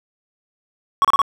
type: tone bursts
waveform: triangle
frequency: 1114 Hz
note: C#6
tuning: 8 cents sharp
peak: -9 dBFS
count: 4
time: 1.02-1.217 s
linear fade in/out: 0 ms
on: 26 ms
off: 31 ms
effects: none